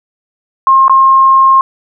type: tone with dropouts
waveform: sine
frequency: 1068 Hz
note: C6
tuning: 35 cents sharp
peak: -3 dBFS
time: 0.67-1.61 s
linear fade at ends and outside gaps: 1 ms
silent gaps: 0.881-0.896 s
effects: none